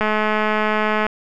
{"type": "click train", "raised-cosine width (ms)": 0.5, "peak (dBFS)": -5, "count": 227, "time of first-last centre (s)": [0.01, 1.066], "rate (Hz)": 214, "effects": []}